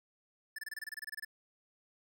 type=tone bursts; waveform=square; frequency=1750 Hz; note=A6; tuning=10 cents flat; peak=-40 dBFS; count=14; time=0.56-1.249 s; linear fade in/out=5 ms; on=26 ms; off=25 ms; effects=none